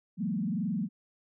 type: tone with frequency modulation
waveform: sine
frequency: 201 Hz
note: G3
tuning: 44 cents sharp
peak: -28 dBFS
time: 0.17-0.89 s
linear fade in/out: 50 ms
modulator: 22.3 Hz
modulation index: 1.6
effects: none